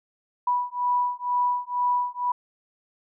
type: beating tone pair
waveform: sine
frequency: 981 / 983.1 Hz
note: B5 / B5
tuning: -12 / -8 cents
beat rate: 2.1 Hz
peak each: -25 dBFS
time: 0.47-2.32 s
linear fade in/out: 5 ms
effects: none